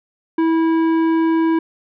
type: tone with tanh clipping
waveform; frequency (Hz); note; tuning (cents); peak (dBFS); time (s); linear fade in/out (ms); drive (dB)
sine; 326.1; E4; -19; -15; 0.38-1.59; 5; 12
effects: none